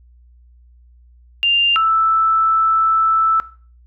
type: tone pair in turn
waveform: sine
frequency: 2794 / 1318.6 Hz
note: F7 / E6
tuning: 0 / 0 cents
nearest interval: octave + minor second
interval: 1300 cents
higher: first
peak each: -12 / -12 dBFS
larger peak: neither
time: 1.43-1.76 / 1.76-3.4 s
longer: second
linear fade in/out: 0 ms
effects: noise-tail reverb RT60 0.4 s tail -17 dB re dry + added 60 Hz sine -45 dBFS peak until 3.86 s